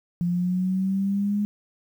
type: linear sweep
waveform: sine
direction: up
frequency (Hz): 172.8 to 207.7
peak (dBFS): -21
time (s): 0.21-1.45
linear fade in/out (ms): 0
effects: 9-bit